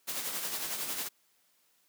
white noise with tremolo, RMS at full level -34 dBFS, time 0.07-1.09 s, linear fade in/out 20 ms, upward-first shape sine, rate 11 Hz, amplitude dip 45%, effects white hiss -70 dBFS RMS until 1.88 s + high-pass 150 Hz 12 dB/octave

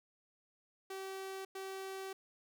sawtooth tone bursts at uneven times, 384.4 Hz, G4, 34 cents flat, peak -38 dBFS, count 2, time 0.9-1.45 / 1.55-2.13 s, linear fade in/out 5 ms, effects none

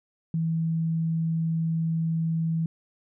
sine tone, 163.1 Hz, E3, 18 cents flat, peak -23 dBFS, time 0.34-2.66 s, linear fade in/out 2 ms, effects none

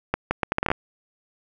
accelerating click train, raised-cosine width 0.5 ms, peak -6 dBFS, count 10, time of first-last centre 0.14-0.716 s, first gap 170 ms, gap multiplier 0.72, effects none

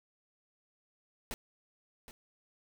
pink noise with echo, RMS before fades -39 dBFS, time 1.31-1.34 s, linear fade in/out 0 ms, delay 770 ms, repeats 1, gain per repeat -12 dB, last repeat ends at 2.11 s, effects none

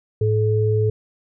sine tone pair together, 107.7 / 430 Hz, A2 / A4, -37 / -40 cents, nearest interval 2 octaves, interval 2397 cents, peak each -17 / -20 dBFS, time 0.21-0.9 s, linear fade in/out 5 ms, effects none

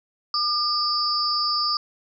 sine tone cluster, 1204 / 4683 / 5120 Hz, D6 / D8 / D#8, +43 / -6 / +49 cents, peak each -25 dBFS, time 0.34-1.77 s, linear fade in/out 2 ms, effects none

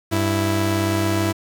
sawtooth tone pair together, 98 / 329.6 Hz, G2 / E4, 0 / 0 cents, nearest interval octave + major sixth, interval 2100 cents, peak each -17 dBFS, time 0.11-1.33 s, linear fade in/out 20 ms, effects 7-bit

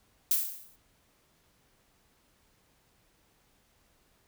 violet noise with exponential decay, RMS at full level -23 dBFS, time 0.31-0.76 s, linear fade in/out 2 ms, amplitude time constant 97 ms, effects pink hiss -68 dBFS RMS until 4.27 s

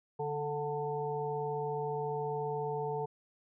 harmonic tone with a mistuned harmonic, 146.83 Hz, D3, in tune, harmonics 1 / 3 / 5 / 6, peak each -40 / -35 / -41 / -39 dBFS, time 0.19-3.06 s, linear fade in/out 10 ms, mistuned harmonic 6, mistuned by +23 cents, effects none

